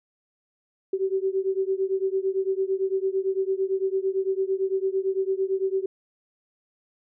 sine beating tone pair, 380 / 388.9 Hz, F#4 / G4, +46 / -14 cents, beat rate 8.9 Hz, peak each -25 / -26 dBFS, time 0.93-5.86 s, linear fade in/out 5 ms, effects none

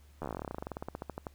slowing click train, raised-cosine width 1 ms, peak -23 dBFS, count 28, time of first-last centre 0.22-1.268 s, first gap 12 ms, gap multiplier 1.08, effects added 72 Hz sine -56 dBFS peak until 1.34 s + pink hiss -66 dBFS RMS until 1.34 s

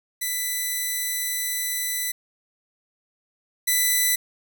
5% pulse tone pair in turn, 1994 / 1994 Hz, B6 / B6, +16 / +16 cents, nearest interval unison, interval 0 cents, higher neither, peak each -14 / -8 dBFS, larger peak second, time 0.21-2.12 / 3.67-4.16 s, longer first, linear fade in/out 10 ms, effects none

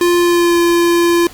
square tone with pitch glide, 349.2 to 343.2 Hz, F4 to F4, 0 to -30 cents, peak -10 dBFS, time 0.01-1.27 s, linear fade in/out 2 ms, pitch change -30 cents, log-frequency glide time 0.18-0.58 s, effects pink hiss -37 dBFS RMS until 1.33 s + Opus 48 kbps

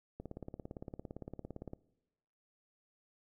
click train, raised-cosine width 2 ms, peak -30 dBFS, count 28, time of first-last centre 0.2-1.734 s, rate 17.6 Hz, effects noise-tail reverb RT60 1.0 s tail -22 dB re dry

